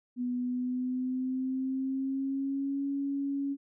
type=tone with pitch glide; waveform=sine; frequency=246.9 to 278.7 Hz; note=B3 to C#4; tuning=0 to +9 cents; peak=-29 dBFS; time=0.16-3.57 s; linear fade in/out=50 ms; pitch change=+209 cents; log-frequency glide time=0.36-2.86 s; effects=none